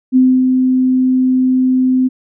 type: tone with ADSR envelope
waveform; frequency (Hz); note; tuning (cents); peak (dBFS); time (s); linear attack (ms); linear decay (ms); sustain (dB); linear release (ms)
sine; 257; C4; -31; -5; 0.12-2.09; 41; 270; -4; 23
effects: none